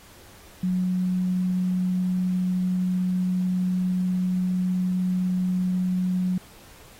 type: tone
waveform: sine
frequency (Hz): 182.9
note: F#3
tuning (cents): -20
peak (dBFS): -21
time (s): 0.63-6.38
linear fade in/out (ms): 5
effects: pink hiss -50 dBFS RMS until 6.99 s + AAC 48 kbps